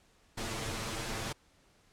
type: noise with comb filter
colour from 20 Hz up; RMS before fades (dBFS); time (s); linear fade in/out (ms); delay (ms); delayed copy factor
pink; -37; 0.37-1.33; 10; 8.9; +0.95
effects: pink hiss -66 dBFS RMS until 1.92 s + low-pass 9000 Hz 12 dB/octave